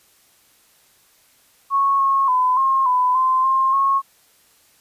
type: tone with pitch steps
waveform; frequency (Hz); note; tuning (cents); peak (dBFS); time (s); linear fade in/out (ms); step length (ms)
sine; 1102 / 1090 / 1009 / 1071 / 1001 / 1037 / 1061 / 1093; C#6 / C#6 / B5 / C6 / B5 / C6 / C6 / C#6; -11 / -29 / +37 / +40 / +23 / -16 / +24 / -25; -14; 1.7-4.02; 50; 290
effects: white hiss -56 dBFS RMS until 4.8 s + resampled to 32000 Hz